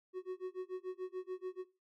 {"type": "tone with tremolo", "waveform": "triangle", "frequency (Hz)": 370, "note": "F#4", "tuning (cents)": 0, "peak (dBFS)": -34, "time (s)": [0.13, 1.65], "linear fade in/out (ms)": 50, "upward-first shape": "sine", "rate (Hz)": 6.9, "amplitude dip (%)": 100, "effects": ["noise-tail reverb RT60 0.3 s tail -19 dB re dry"]}